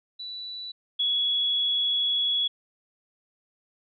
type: tone pair in turn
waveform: sine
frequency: 3956 / 3367 Hz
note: B7 / G#7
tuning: +2 / +23 cents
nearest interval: minor third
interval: 279 cents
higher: first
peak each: -34 / -22 dBFS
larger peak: second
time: 0.19-0.72 / 0.99-2.48 s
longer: second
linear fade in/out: 10 ms
effects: none